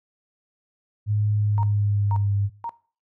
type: tone with pitch glide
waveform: sine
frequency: 104.9 to 100.51 Hz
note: G#2 to G2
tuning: +18 to +44 cents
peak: -19 dBFS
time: 1.06-2.5 s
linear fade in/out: 50 ms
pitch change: -74 cents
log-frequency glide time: 1.33-2.36 s
type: tone bursts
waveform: sine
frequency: 932.3 Hz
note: A#5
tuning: in tune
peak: -27 dBFS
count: 3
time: 1.58-2.693 s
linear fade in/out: 0 ms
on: 51 ms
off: 480 ms
effects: noise-tail reverb RT60 0.4 s tail -19 dB re dry